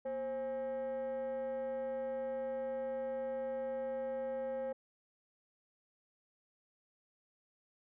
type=tone with frequency modulation; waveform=sine; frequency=530 Hz; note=C5; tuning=22 cents sharp; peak=-33 dBFS; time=0.05-4.73 s; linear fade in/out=10 ms; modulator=294 Hz; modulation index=0.45; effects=tanh soft clip ceiling -35 dBFS